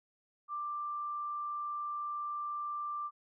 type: tone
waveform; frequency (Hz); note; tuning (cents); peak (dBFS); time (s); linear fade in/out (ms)
sine; 1181; D6; +9; -35; 0.48-3.11; 50
effects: none